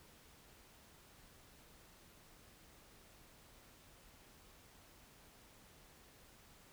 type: silence
effects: pink hiss -63 dBFS RMS until 6.72 s